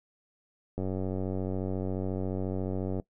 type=click train; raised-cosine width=2 ms; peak=-20 dBFS; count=210; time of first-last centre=0.78-2.999 s; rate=94.2 Hz; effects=noise-tail reverb RT60 0.1 s tail -20 dB re dry